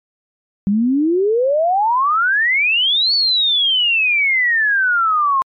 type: exponential two-way sweep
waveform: sine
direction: up then down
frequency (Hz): 192.9 to 4522 to 1049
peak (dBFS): -12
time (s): 0.67-5.42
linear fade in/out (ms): 0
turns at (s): 3.14
effects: MP3 64 kbps